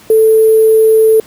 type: tone with sample-and-hold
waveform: sine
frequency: 440 Hz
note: A4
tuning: in tune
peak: -4 dBFS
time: 0.1-1.2 s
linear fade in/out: 2 ms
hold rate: 11025 Hz
effects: pink hiss -40 dBFS RMS until 1.26 s + high-pass 80 Hz 12 dB/octave